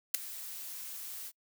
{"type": "noise with ADSR envelope", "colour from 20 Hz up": "blue", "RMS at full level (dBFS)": -23, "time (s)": [0.14, 1.32], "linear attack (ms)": 8, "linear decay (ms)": 4, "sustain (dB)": -20, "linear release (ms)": 45, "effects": ["noise-tail reverb RT60 0.1 s tail -26 dB re dry"]}